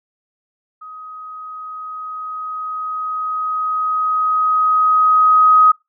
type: tone with level ramp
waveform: sine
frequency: 1259 Hz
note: D#6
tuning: 20 cents sharp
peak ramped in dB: -32 to -6 dBFS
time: 0.81-5.72 s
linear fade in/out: 10 ms
effects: noise-tail reverb RT60 0.2 s tail -24 dB re dry